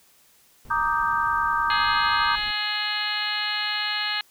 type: noise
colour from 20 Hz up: brown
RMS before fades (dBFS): -43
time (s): 0.65-2.51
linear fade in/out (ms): 2
type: chord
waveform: sine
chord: Eb major seventh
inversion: second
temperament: equal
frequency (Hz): 932.3 / 1174.7 / 1244.5 / 1568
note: Bb5 / D6 / Eb6 / G6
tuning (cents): 0 / 0 / 0 / 0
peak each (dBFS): -26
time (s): 0.7-2.36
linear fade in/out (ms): 10
type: harmonic tone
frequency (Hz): 419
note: G#4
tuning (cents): +15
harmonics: 2 / 3 / 4 / 5 / 6 / 7 / 8 / 9 / 10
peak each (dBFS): -35 / -35 / -30 / -33 / -35 / -31 / -38 / -35 / -30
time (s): 1.7-4.21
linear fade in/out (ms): 2
effects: white hiss -58 dBFS RMS until 4.3 s